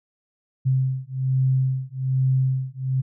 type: beating tone pair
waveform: sine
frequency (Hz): 130.7 / 131.9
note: C3 / C3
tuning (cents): -1 / +14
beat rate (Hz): 1.2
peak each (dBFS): -22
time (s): 0.65-3.02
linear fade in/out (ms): 20
effects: none